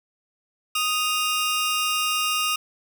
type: tone pair together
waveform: sawtooth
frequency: 1244.5 / 2794 Hz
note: D#6 / F7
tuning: 0 / 0 cents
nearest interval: octave + major second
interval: 1400 cents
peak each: -21 dBFS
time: 0.75-2.56 s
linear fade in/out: 5 ms
effects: none